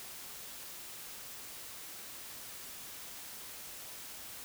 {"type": "silence", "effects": ["white hiss -47 dBFS RMS until 4.44 s"]}